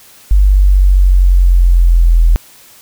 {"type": "exponential sweep", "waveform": "sine", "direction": "down", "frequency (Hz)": [49.46, 41.2], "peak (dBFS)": -4, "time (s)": [0.31, 2.36], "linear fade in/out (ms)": 0, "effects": ["white hiss -41 dBFS RMS until 2.81 s"]}